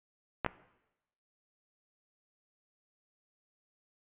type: clicks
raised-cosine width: 0.5 ms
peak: -14 dBFS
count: 2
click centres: 0.447 / 0.463 s
effects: noise-tail reverb RT60 0.9 s tail -18 dB re dry + resampled to 8000 Hz